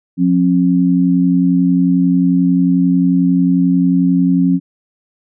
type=tone pair together; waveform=sine; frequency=178.1 / 269.3 Hz; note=F3 / C#4; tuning=+34 / -50 cents; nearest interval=perfect fifth; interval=716 cents; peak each=-12 dBFS; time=0.17-4.6 s; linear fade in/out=50 ms; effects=none